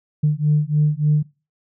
sine beating tone pair, 148.5 / 151.9 Hz, D3 / D#3, +20 / -41 cents, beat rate 3.4 Hz, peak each -17 dBFS, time 0.23-1.23 s, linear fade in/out 10 ms, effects noise-tail reverb RT60 0.3 s tail -21 dB re dry + tanh soft clip ceiling -8 dBFS

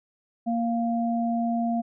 sine tone pair together, 233.1 / 696.9 Hz, A#3 / F5, 0 / -4 cents, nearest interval octave + perfect fifth, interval 1896 cents, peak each -24 / -28 dBFS, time 0.46-1.82 s, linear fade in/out 20 ms, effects none

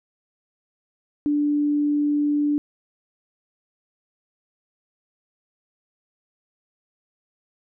sine tone, 293.2 Hz, D4, 3 cents flat, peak -18 dBFS, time 1.26-2.58 s, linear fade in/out 0 ms, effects none

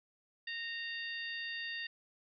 harmonic tone with a mistuned harmonic, 926 Hz, A#5, 12 cents flat, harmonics 2 / 3 / 4 / 5, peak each -40 / -44 / -46 / -48 dBFS, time 0.47-1.87 s, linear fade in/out 5 ms, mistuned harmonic 4, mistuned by -23 cents, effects MP3 96 kbps

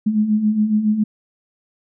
sine beating tone pair, 207.7 / 214.9 Hz, G#3 / A3, 0 / -41 cents, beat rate 7.2 Hz, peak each -22 / -15 dBFS, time 0.06-1.04 s, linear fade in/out 10 ms, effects none

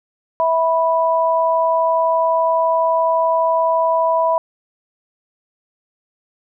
sine tone pair together, 653.2 / 985 Hz, E5 / B5, -16 / -5 cents, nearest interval perfect fifth, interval 711 cents, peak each -16 dBFS, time 0.4-4.38 s, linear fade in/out 0 ms, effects none

